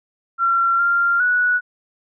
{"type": "tone with pitch steps", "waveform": "sine", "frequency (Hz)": [1366, 1390, 1471], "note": ["F6", "F6", "F#6"], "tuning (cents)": [-39, -9, -11], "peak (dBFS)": -14, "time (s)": [0.38, 1.61], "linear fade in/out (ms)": 50, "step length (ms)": 410, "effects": []}